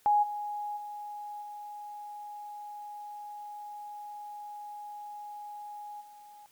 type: tone with level steps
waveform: sine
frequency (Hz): 830.6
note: G#5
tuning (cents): 0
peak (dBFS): -21 / -33 / -38 / -40 / -49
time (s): 0.06-6.46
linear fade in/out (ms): 0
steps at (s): 0.22 / 0.76 / 1.41 / 6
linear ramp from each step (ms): 20
effects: white hiss -64 dBFS RMS until 6.51 s